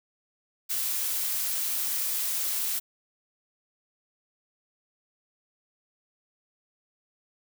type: noise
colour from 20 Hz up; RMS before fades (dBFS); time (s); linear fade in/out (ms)
blue; -29; 0.69-2.8; 20
effects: none